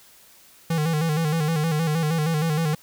square tone with vibrato, 158.2 Hz, D#3, 29 cents sharp, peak -21 dBFS, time 0.7-2.75 s, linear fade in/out 5 ms, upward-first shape square, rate 6.4 Hz, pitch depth 74 cents each way, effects white hiss -52 dBFS RMS until 2.82 s

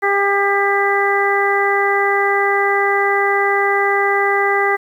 harmonic tone with a mistuned harmonic, 400 Hz, G4, 35 cents sharp, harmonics 1 / 2 / 3 / 4 / 5, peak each -18 / -19 / -21 / -23 / -18 dBFS, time 0.02-4.77 s, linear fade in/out 20 ms, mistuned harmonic 5, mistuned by -15 cents, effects 8-bit

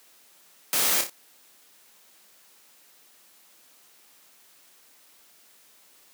white noise with echo, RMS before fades -24 dBFS, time 0.73-1.01 s, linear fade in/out 0 ms, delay 29 ms, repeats 3, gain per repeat -6 dB, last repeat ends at 1.097 s, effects white hiss -57 dBFS RMS until 6.13 s + high-pass 200 Hz 12 dB/octave

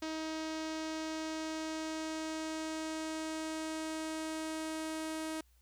sawtooth tone with low-pass filter sweep, 316.4 Hz, D#4, 29 cents sharp, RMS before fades -39 dBFS, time 0.02-5.41 s, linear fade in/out 5 ms, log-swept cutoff 5600 to 10000 Hz, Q 1.6, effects added 60 Hz sine -64 dBFS peak until 5.61 s + white hiss -73 dBFS RMS until 5.61 s

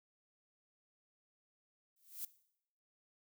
violet noise with exponential growth, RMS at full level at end -39 dBFS, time 1.96-2.25 s, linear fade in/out 5 ms, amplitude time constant 61 ms, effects noise-tail reverb RT60 0.7 s tail -18 dB re dry

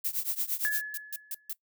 violet noise with tremolo, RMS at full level -28 dBFS, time 0.04-0.82 s, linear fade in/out 10 ms, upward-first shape triangle, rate 8.7 Hz, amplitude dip 95%
sine tone with exponential decay, 1708 Hz, G#6, 48 cents sharp, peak -24 dBFS, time 0.65-1.53 s, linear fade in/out 0 ms, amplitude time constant 190 ms
violet noise bursts, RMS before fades -35 dBFS, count 4, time 0.94-1.53 s, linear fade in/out 2 ms, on 35 ms, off 150 ms
effects noise-tail reverb RT60 0.1 s tail -20 dB re dry

